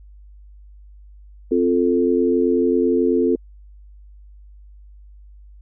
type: chord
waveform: sine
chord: F major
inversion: second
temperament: equal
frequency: 261.6 / 349.2 / 440 Hz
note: C4 / F4 / A4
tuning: 0 / 0 / 0 cents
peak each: -19 dBFS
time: 1.51-3.36 s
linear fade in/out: 10 ms
effects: added 50 Hz sine -41 dBFS peak until 5.61 s